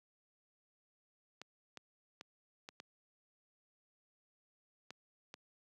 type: clicks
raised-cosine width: 0.2 ms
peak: -30 dBFS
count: 7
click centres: 1.416 / 1.773 / 2.211 / 2.689 / 2.801 / 4.906 / 5.341 s
effects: high-pass 150 Hz 12 dB/octave